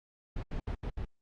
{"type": "noise bursts at uneven times", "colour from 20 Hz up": "brown", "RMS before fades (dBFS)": -35, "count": 5, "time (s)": [[0.36, 0.43], [0.51, 0.6], [0.67, 0.75], [0.83, 0.9], [0.97, 1.05]], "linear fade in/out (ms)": 5, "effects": ["low-pass 4000 Hz 12 dB/octave", "Opus 48 kbps"]}